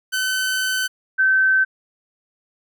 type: tone pair in turn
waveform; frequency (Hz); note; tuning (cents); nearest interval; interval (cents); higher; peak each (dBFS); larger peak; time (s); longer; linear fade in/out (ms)
sawtooth / sine; 1521 / 1540.5; F#6 / G6; +47 / -31; unison; 22; second; -16 / -13; second; 0.12-0.88 / 1.18-1.65; first; 20
effects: none